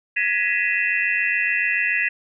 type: tone cluster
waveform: sine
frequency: 1679 / 1917 / 2004 / 2499 / 2692 Hz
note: G#6 / A#6 / B6 / D#7 / E7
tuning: +18 / +48 / +25 / +7 / +36 cents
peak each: -25 dBFS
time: 0.16-2.09 s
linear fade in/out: 10 ms
effects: none